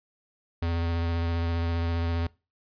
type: tone with vibrato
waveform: square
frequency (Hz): 84.2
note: E2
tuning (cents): +37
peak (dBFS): -26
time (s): 0.62-2.27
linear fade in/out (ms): 5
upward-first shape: square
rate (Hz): 15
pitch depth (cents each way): 13
effects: noise-tail reverb RT60 0.3 s tail -23 dB re dry + resampled to 11025 Hz